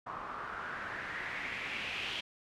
white noise with low-pass filter sweep, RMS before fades -40 dBFS, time 0.06-2.21 s, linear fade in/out 10 ms, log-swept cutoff 1100 to 3000 Hz, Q 3.8, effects none

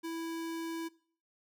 square tone, 329.6 Hz, E4, in tune, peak -37 dBFS, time 0.03-0.89 s, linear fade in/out 20 ms, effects noise-tail reverb RT60 0.5 s tail -21 dB re dry

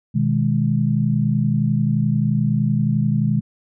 sine chord, G# minor, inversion first, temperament just, 124.59 / 155.74 / 207.7 Hz, B2 / D#3 / G#3, +16 / +2 / 0 cents, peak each -20 dBFS, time 0.14-3.41 s, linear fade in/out 20 ms, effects none

